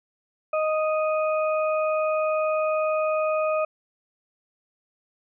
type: harmonic tone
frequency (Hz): 622.3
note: D#5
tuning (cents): 0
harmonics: 1 / 2 / 4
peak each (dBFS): -22 / -28 / -34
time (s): 0.53-3.65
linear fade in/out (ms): 5
effects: none